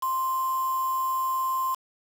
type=tone with quantisation; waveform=sine; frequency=1046.5 Hz; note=C6; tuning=in tune; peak=-24 dBFS; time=0.02-1.75 s; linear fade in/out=10 ms; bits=6; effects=none